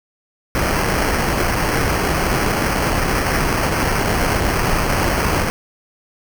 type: noise with sample-and-hold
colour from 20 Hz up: pink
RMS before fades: -18 dBFS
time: 0.55-5.5 s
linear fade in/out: 0 ms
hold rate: 3675 Hz
effects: none